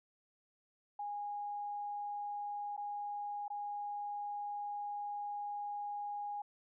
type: tone with dropouts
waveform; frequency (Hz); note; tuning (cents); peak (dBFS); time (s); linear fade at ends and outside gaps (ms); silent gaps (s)
sine; 822; G#5; -18; -38; 0.99-6.42; 5; 2.766-2.776 / 3.481-3.501
effects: none